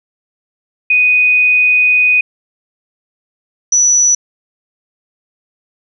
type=tone pair in turn; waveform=sine; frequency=2489 / 5920 Hz; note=D#7 / F#8; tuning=0 / 0 cents; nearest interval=octave + minor third; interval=1500 cents; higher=second; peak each=-7 dBFS; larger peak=neither; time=0.9-2.21 / 3.72-4.15 s; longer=first; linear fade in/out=5 ms; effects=none